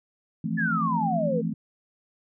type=chord; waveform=sine; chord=F major seventh; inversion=third; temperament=equal; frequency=164.81 / 174.61 / 220 / 261.6 Hz; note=E3 / F3 / A3 / C4; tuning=0 / 0 / 0 / 0 cents; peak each=-30 / -32 / -29 / -35 dBFS; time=0.44-1.54 s; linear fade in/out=5 ms
type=exponential sweep; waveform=sine; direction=down; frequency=1760 to 454.9 Hz; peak=-24 dBFS; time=0.57-1.42 s; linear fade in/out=20 ms
effects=none